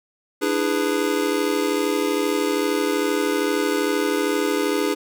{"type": "chord", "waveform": "square", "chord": "E dominant seventh", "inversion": "third", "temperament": "just", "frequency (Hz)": [296.7, 329.6, 412, 494.4], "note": ["D4", "E4", "G#4", "B4"], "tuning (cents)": [18, 0, -14, 2], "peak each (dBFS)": [-25, -28, -24, -28], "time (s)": [0.41, 4.95], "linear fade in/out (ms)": 20, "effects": []}